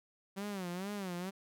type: tone with vibrato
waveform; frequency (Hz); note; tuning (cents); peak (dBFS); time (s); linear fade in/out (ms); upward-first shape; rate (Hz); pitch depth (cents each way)
sawtooth; 190; F#3; +46; -34; 0.36-1.31; 20; sine; 2.2; 150
effects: none